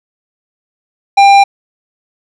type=tone with tanh clipping; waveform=sine; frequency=796 Hz; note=G5; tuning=26 cents sharp; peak=-4 dBFS; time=1.17-1.44 s; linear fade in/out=10 ms; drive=13 dB; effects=none